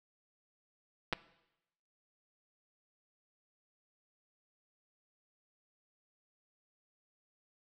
clicks, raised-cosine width 0.3 ms, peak -16 dBFS, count 2, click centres 1.127 / 1.133 s, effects noise-tail reverb RT60 0.9 s tail -18 dB re dry

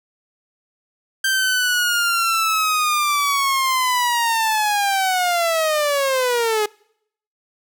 sawtooth linear sweep, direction down, 1573 to 415.3 Hz, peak -13 dBFS, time 1.24-6.66 s, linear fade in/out 5 ms, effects noise-tail reverb RT60 0.7 s tail -25 dB re dry

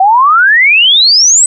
sine exponential sweep, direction up, 740 to 8170 Hz, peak -3 dBFS, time 0-1.46 s, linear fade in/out 5 ms, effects none

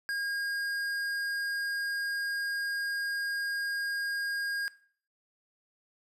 triangle tone with tanh clipping, 1624 Hz, G#6, 39 cents flat, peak -32 dBFS, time 0.09-4.68 s, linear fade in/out 0 ms, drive 18 dB, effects noise-tail reverb RT60 0.5 s tail -19 dB re dry

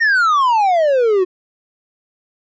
triangle exponential sweep, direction down, 1877 to 357.3 Hz, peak -9 dBFS, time 0-1.25 s, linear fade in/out 20 ms, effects resampled to 16000 Hz

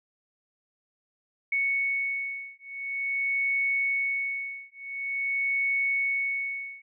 sine beating tone pair, 2217 / 2217.47 Hz, C#7 / C#7, 0 / 0 cents, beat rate 0.47 Hz, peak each -29 dBFS, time 1.52-6.82 s, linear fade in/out 5 ms, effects none

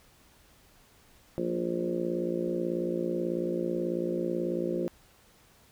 harmonic tone with a mistuned harmonic, 58.27 Hz, A#1, in tune, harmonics 3 / 4 / 5 / 6 / 7 / 8 / 9 / 10, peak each -36 / -37 / -41 / -31 / -39 / -43 / -35 / -45 dBFS, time 1.38-4.88 s, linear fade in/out 0 ms, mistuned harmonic 4, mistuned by -23 cents, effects pink hiss -60 dBFS RMS until 5.71 s

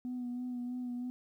sine tone with vibrato, 246.9 Hz, B3, in tune, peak -34 dBFS, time 0.05-1.1 s, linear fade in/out 0 ms, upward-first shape sine, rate 3.1 Hz, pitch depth 25 cents each way, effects tanh soft clip ceiling -33 dBFS + 12-bit

